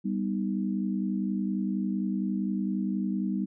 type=chord; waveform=sine; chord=G augmented; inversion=none; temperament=equal; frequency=196 / 246.9 / 311.1 Hz; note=G3 / B3 / D#4; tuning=0 / 0 / 0 cents; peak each=-28 / -33 / -34 dBFS; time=0.04-3.46 s; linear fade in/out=20 ms; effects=none